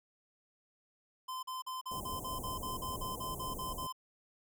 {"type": "tone bursts", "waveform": "square", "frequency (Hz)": 1030, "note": "C6", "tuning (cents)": -28, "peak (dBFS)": -39, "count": 14, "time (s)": [1.28, 3.926], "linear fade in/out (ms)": 10, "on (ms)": 150, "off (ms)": 42}
{"type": "band-stop noise", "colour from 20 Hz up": "pink", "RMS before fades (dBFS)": -43, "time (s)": [1.91, 3.87], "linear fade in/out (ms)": 2, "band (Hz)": [890, 7100], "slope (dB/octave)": 48}
{"effects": []}